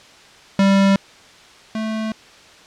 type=tone pair in turn; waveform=square; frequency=196 / 219.2 Hz; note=G3 / A3; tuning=0 / -6 cents; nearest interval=major second; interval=194 cents; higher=second; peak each=-12 / -22 dBFS; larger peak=first; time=0.59-0.96 / 1.75-2.12 s; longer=neither; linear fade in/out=2 ms; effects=white hiss -45 dBFS RMS until 2.66 s + low-pass 5000 Hz 12 dB/octave